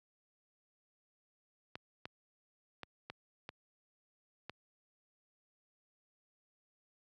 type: clicks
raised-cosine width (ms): 0.3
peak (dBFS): -27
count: 6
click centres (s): 1.755 / 2.055 / 2.833 / 3.1 / 3.491 / 4.496
effects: high-pass 80 Hz 12 dB/octave